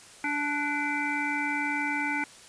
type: harmonic tone with a mistuned harmonic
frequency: 291.2 Hz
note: D4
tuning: 15 cents flat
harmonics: 1 / 3 / 5 / 7 / 8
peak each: -33 / -33 / -33 / -33 / -33 dBFS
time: 0.24-2.24 s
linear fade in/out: 2 ms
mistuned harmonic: 5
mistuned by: +32 cents
effects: white hiss -50 dBFS RMS until 2.48 s + resampled to 22050 Hz